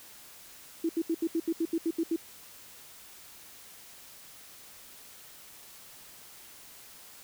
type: tone bursts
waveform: sine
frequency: 329.6 Hz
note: E4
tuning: in tune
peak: -25 dBFS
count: 11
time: 0.84-2.162 s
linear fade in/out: 5 ms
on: 52 ms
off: 75 ms
effects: white hiss -51 dBFS RMS until 7.23 s